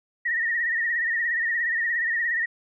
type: tone with vibrato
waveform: sine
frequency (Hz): 1864.7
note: A#6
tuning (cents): 0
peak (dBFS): -22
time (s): 0.25-2.46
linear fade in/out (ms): 10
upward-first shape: triangle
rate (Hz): 17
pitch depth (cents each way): 85
effects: none